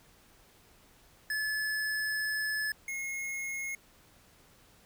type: tone pair in turn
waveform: square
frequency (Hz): 1723 / 2162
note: A6 / C#7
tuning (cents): -37 / -44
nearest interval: major third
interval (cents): 393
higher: second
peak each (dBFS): -31 / -35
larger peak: first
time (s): 1.3-2.72 / 2.88-3.75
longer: first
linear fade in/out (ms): 2
effects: pink hiss -61 dBFS RMS until 4.85 s